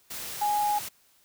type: tone in noise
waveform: sine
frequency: 830.6 Hz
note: G#5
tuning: in tune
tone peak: -23 dBFS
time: 0.41-0.79 s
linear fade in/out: 10 ms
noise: white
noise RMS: -37 dBFS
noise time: 0.1-0.89 s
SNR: +11 dB
effects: white hiss -63 dBFS RMS until 1.24 s